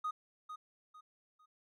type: tone with echo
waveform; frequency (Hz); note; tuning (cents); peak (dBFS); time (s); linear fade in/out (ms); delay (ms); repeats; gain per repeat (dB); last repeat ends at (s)
triangle; 1244; D#6; -1; -31; 0.04-0.11; 10; 450; 3; -10; 1.46
effects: tanh soft clip ceiling -30 dBFS